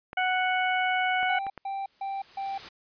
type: clicks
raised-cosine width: 0.5 ms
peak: -24 dBFS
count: 4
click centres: 0.131 / 1.23 / 1.467 / 1.577 s
type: harmonic tone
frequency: 740 Hz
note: F#5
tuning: in tune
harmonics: 1 / 2 / 3 / 4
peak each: -26 / -29 / -30 / -36 dBFS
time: 0.17-1.39 s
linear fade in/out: 5 ms
type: tone bursts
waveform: triangle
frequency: 784 Hz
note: G5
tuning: in tune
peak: -28 dBFS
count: 4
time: 1.29-2.58 s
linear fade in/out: 5 ms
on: 210 ms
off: 150 ms
type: noise with exponential growth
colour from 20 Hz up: white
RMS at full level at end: -40 dBFS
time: 1.44-2.69 s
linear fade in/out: 5 ms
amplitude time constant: 270 ms
effects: resampled to 11025 Hz